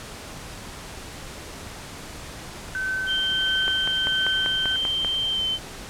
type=tone with tremolo; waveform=sine; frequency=1530 Hz; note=G6; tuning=42 cents flat; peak=-23 dBFS; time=2.75-4.76 s; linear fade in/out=0 ms; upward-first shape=triangle; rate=1.5 Hz; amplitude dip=50%
type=tone with pitch glide; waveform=sine; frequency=3136 to 3084 Hz; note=G7 to G7; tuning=0 to -29 cents; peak=-22 dBFS; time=3.06-5.59 s; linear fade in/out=50 ms; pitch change=-29 cents; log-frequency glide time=5.31-5.45 s
type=click train; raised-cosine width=0.5 ms; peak=-14 dBFS; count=8; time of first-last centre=3.68-5.047 s; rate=5.12 Hz
effects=pink hiss -38 dBFS RMS until 5.89 s + low-pass 10000 Hz 12 dB/octave